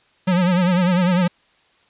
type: tone with vibrato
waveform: square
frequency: 180 Hz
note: F#3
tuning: 47 cents flat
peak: -15 dBFS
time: 0.27-1.28 s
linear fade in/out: 10 ms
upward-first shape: triangle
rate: 10 Hz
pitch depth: 100 cents each way
effects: white hiss -58 dBFS RMS until 1.89 s + resampled to 8000 Hz